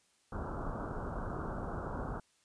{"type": "low-pass noise", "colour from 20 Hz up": "pink", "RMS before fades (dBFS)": -39, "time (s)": [0.32, 2.2], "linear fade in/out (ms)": 5, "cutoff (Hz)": 1500, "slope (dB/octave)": 96, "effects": ["white hiss -71 dBFS RMS until 2.44 s", "resampled to 22050 Hz"]}